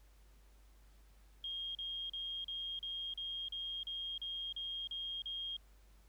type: tone bursts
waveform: sine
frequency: 3237 Hz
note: G#7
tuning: 45 cents flat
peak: -39 dBFS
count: 12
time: 1.44-5.567 s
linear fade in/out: 2 ms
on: 310 ms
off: 37 ms
effects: added 50 Hz sine -60 dBFS peak until 6.08 s + pink hiss -71 dBFS RMS until 6.08 s